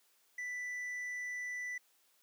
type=tone with tanh clipping; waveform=sine; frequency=1980 Hz; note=B6; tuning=4 cents sharp; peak=-39 dBFS; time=0.38-1.78 s; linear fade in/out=5 ms; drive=5 dB; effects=white hiss -71 dBFS RMS until 2.22 s + high-pass 300 Hz 12 dB/octave